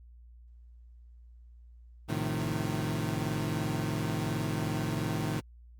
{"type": "chord", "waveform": "25% pulse", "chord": "F dominant seventh", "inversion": "first", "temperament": "equal with one note detuned", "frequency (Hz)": [110, 130.81, 153.6, 174.61], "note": ["A2", "C3", "Eb3", "F3"], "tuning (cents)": [0, 0, -22, 0], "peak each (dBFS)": [-31, -34, -30, -35], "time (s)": [2.08, 5.41], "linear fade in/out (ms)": 20, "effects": ["added 59 Hz sine -50 dBFS peak until 5.79 s", "Opus 48 kbps"]}